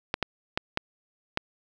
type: clicks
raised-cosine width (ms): 0.3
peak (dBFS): -9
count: 5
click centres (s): 0.141 / 0.227 / 0.575 / 0.774 / 1.374
effects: none